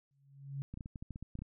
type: tone with exponential growth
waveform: sine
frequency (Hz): 138.59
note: C#3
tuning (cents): 0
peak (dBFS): -34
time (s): 0.11-0.62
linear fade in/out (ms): 0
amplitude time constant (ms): 110
type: clicks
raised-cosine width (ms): 5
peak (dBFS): -31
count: 12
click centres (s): 0.74 / 0.774 / 0.808 / 0.859 / 0.958 / 1.025 / 1.107 / 1.159 / 1.226 / 1.354 / 1.39 / 1.42
effects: none

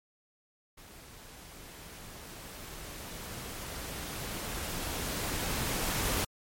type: noise with level ramp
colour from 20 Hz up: pink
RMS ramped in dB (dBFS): -52 to -30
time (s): 0.77-6.25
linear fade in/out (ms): 10
effects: MP3 64 kbps

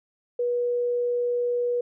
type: tone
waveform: sine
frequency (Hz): 484.9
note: B4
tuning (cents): -32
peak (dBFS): -22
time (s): 0.39-1.81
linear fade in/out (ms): 5
effects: none

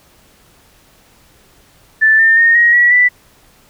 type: tone with pitch steps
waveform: sine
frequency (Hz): 1760 / 1801.1 / 1843.2 / 1886.3 / 1930.4 / 1975.5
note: A6 / A6 / A#6 / A#6 / B6 / B6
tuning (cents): 0 / +40 / -20 / +20 / -40 / 0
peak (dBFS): -6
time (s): 2.01-3.09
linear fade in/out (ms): 20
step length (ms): 180
effects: pink hiss -49 dBFS RMS until 3.69 s

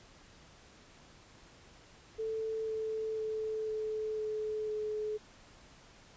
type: tone with pitch steps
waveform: sine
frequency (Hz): 442 / 438.9 / 435.9 / 432.9 / 429.9 / 426.9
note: A4 / A4 / A4 / A4 / A4 / G#4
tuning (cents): +8 / -4 / -16 / -28 / -40 / +48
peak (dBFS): -33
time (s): 2.18-5.18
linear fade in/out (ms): 20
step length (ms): 500
effects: pink hiss -58 dBFS RMS until 6.16 s + resampled to 16000 Hz

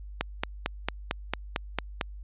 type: click train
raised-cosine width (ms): 0.3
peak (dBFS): -10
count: 9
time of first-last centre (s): 0.21-2.012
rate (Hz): 4.44
effects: added 50 Hz sine -39 dBFS peak until 2.23 s + resampled to 8000 Hz

